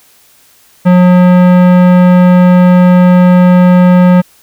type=tone with tanh clipping; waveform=sine; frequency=180 Hz; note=F#3; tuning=47 cents flat; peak=-4 dBFS; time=0.85-4.22 s; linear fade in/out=20 ms; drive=18 dB; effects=white hiss -45 dBFS RMS until 4.42 s